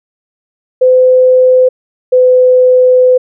sine tone pair in turn, 510 / 505.9 Hz, C5 / B4, -44 / +42 cents, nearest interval unison, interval 14 cents, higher first, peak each -3 dBFS, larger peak neither, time 0.81-1.69 / 2.12-3.18 s, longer second, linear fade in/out 10 ms, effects none

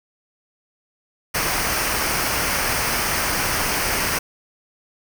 pink noise with comb filter, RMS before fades -22 dBFS, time 1.34-4.19 s, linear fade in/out 10 ms, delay 0.27 ms, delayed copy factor -0.55, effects none

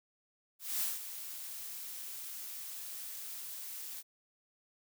blue noise with ADSR envelope, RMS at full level -33 dBFS, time 0.59-4.03 s, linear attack 220 ms, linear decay 180 ms, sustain -11 dB, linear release 40 ms, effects none

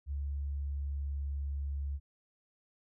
sine tone with pitch glide, 70.7 to 70.29 Hz, C#2 to C#2, +35 to +25 cents, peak -33 dBFS, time 0.06-2 s, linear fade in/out 50 ms, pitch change -10 cents, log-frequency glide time 0.43-1.29 s, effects none

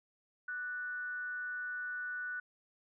sine tone with amplitude modulation, 1480 Hz, F#6, in tune, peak -35 dBFS, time 0.48-2.4 s, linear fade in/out 5 ms, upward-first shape sine, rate 299 Hz, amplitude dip 40%, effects none

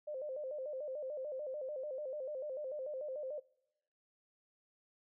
sine tone with vibrato, 560 Hz, C#5, 18 cents sharp, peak -39 dBFS, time 0.07-3.4 s, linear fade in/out 10 ms, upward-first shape square, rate 6.8 Hz, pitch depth 120 cents each way, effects noise-tail reverb RT60 0.9 s tail -24 dB re dry

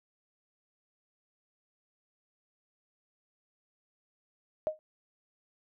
sine tone with exponential decay, 621 Hz, D#5, 3 cents flat, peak -23 dBFS, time 4.67-4.79 s, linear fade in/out 0 ms, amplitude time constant 25 ms, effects none

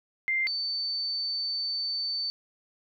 sine tone pair in turn, 2095 / 4540 Hz, C7 / C#8, +2 / +41 cents, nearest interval octave + minor second, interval 1339 cents, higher second, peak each -24 / -28 dBFS, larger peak first, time 0.28-0.47 / 0.47-2.3 s, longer second, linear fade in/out 0 ms, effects none

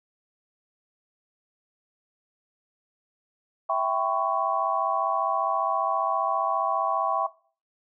sine chord, C# half-diminished seventh, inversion first, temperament equal with one note detuned, 659.3 / 784 / 1013.8 / 1108.7 Hz, E5 / G5 / B5 / C#6, 0 / 0 / +45 / 0 cents, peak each -27 / -28 / -31 / -26 dBFS, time 3.69-7.27 s, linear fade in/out 10 ms, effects noise-tail reverb RT60 0.4 s tail -18 dB re dry

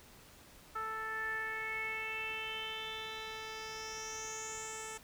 10% pulse tone with low-pass filter sweep, 440 Hz, A4, in tune, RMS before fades -41 dBFS, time 0.75-4.98 s, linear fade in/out 10 ms, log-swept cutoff 1400 to 8600 Hz, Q 6.5, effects pink hiss -58 dBFS RMS until 5.03 s

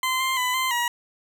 20% pulse tone with pitch steps, 1033 / 1049 / 1001 / 1038 / 957 Hz, C6 / C6 / B5 / C6 / A#5, -22 / +4 / +23 / -14 / +45 cents, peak -17 dBFS, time 0.03-0.88 s, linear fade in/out 2 ms, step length 170 ms, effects none

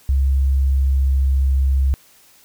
sine tone with pitch glide, 67.6 to 67.21 Hz, C#2 to C2, -43 to +47 cents, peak -13 dBFS, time 0.09-1.94 s, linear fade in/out 0 ms, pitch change -10 cents, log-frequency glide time 0.43-1.15 s, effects white hiss -51 dBFS RMS until 2.44 s

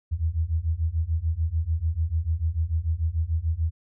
sine beating tone pair, 77.78 / 84.58 Hz, D#2 / E2, 0 / +45 cents, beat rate 6.8 Hz, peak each -26 / -25 dBFS, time 0.11-3.71 s, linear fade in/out 20 ms, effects none

